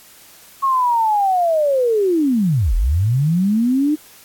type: linear two-way sweep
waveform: sine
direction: down then up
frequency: 1100 to 37.05 to 309.2 Hz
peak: -13 dBFS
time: 0.62-3.96 s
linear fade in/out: 20 ms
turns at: 2.75 s
effects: white hiss -45 dBFS RMS until 4.24 s + AAC 64 kbps